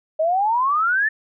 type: exponential sweep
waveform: sine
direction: up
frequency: 615 to 1799 Hz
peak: -16 dBFS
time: 0.19-1.09 s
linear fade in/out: 10 ms
effects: none